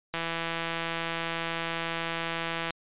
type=click train; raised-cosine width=0.3 ms; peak=-15 dBFS; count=427; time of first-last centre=0.14-2.706 s; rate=166 Hz; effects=resampled to 8000 Hz